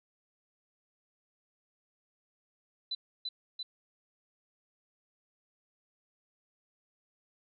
sine tone with echo, 4000 Hz, B7, 21 cents sharp, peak -32 dBFS, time 2.91-2.95 s, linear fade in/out 5 ms, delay 340 ms, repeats 2, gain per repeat -2 dB, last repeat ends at 3.63 s, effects none

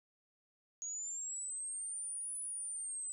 sine linear two-way sweep, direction up then down, 6645 to 9956 to 8000 Hz, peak -39 dBFS, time 0.82-3.12 s, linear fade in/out 0 ms, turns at 2.39 s, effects none

